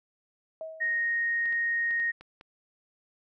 sine tone with exponential decay, 640 Hz, D#5, 49 cents sharp, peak -33 dBFS, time 0.61-1.26 s, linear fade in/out 1 ms, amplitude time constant 140 ms
sine tone, 1864 Hz, A#6, 1 cent flat, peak -25 dBFS, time 0.8-2.12 s, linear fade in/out 20 ms
clicks, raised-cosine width 0.3 ms, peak -32 dBFS, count 6, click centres 1.457 / 1.526 / 1.909 / 2 / 2.21 / 2.411 s
effects none

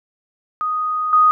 sine tone with level steps, 1244.5 Hz, D#6, in tune, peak -18 / -9 dBFS, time 0.61-1.31 s, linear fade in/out 0 ms, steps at 1.13 s, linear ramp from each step 2 ms, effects none

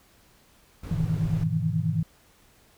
brown noise, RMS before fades -36 dBFS, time 0.83-1.44 s, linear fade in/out 5 ms
sine chord, E major seventh, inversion first, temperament equal with one note detuned, 103.83 / 125.12 / 155.56 / 164.81 Hz, G#2 / B2 / D#3 / E3, 0 / +23 / 0 / 0 cents, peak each -30 / -32 / -27 / -27 dBFS, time 0.91-2.03 s, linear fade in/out 5 ms
effects pink hiss -59 dBFS RMS until 2.77 s

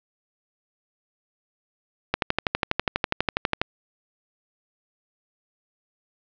click train, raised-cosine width 0.3 ms, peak -4 dBFS, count 19, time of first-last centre 2.14-3.615 s, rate 12.2 Hz, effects low-pass 4000 Hz 12 dB/octave

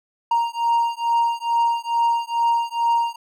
triangle beating tone pair, 932.3 / 934.6 Hz, A#5 / A#5, 0 / +4 cents, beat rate 2.3 Hz, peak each -19 dBFS, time 0.31-3.16 s, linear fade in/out 5 ms, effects none

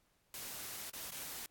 white noise with dropouts, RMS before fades -45 dBFS, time 0.34-1.46 s, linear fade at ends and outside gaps 1 ms, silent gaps 0.899-0.935 / 1.107-1.12 s, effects pink hiss -75 dBFS RMS until 1.5 s + AAC 64 kbps

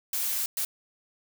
blue noise bursts at uneven times, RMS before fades -29 dBFS, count 2, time 0.13-0.46 / 0.57-0.65 s, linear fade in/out 2 ms, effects none

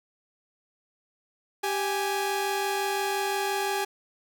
sawtooth tone pair together, 392.4 / 830.6 Hz, G4 / G#5, +2 / 0 cents, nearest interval octave + minor second, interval 1298 cents, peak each -25 dBFS, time 1.63-3.85 s, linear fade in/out 10 ms, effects none

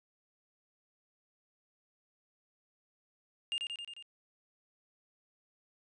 triangle tone with echo, 2815 Hz, F7, 13 cents sharp, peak -30 dBFS, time 3.52-3.58 s, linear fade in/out 0 ms, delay 89 ms, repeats 5, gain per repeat -3 dB, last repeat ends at 4.025 s, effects resampled to 22050 Hz

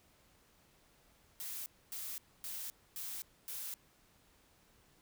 blue noise bursts, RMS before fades -43 dBFS, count 5, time 1.4-3.74 s, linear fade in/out 0 ms, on 260 ms, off 260 ms, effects pink hiss -68 dBFS RMS until 5.01 s

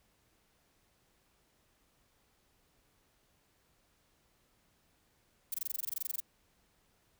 violet noise bursts, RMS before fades -35 dBFS, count 16, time 5.52-6.203 s, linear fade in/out 5 ms, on 23 ms, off 21 ms, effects pink hiss -72 dBFS RMS until 7.19 s

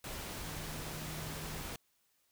sine tone in noise, 155.56 Hz, D#3, in tune, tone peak -46 dBFS, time 0.47-1.61 s, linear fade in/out 2 ms, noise pink, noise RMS -43 dBFS, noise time 0.04-1.76 s, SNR -6 dB, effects white hiss -75 dBFS RMS until 2.31 s

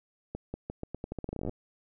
accelerating click train, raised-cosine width 2 ms, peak -22 dBFS, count 20, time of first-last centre 0.35-1.494 s, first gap 190 ms, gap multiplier 0.84, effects none

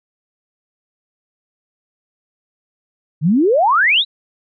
sine exponential sweep, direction up, 138.59 to 4066 Hz, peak -10 dBFS, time 3.21-4.05 s, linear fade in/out 50 ms, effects none

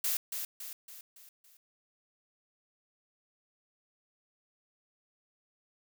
blue noise with echo, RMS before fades -31 dBFS, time 0.04-0.17 s, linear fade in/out 2 ms, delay 280 ms, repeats 5, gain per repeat -6 dB, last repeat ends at 1.57 s, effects none

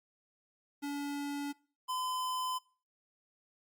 square tone pair in turn, 285.8 / 1018.5 Hz, D4 / C6, -47 / -47 cents, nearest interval octave + minor seventh, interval 2200 cents, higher second, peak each -36 / -34 dBFS, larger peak second, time 0.82-1.53 / 1.88-2.59 s, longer neither, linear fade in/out 20 ms, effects noise-tail reverb RT60 0.4 s tail -23 dB re dry + Opus 48 kbps

